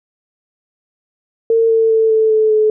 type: tone with pitch steps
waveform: sine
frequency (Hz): 454.6 / 449.6 / 444.7 / 439.9 / 435.1 / 430.3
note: A#4 / A4 / A4 / A4 / A4 / A4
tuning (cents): -43 / +37 / +18 / 0 / -19 / -39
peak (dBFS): -9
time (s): 1.5-2.7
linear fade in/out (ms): 2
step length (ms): 200
effects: none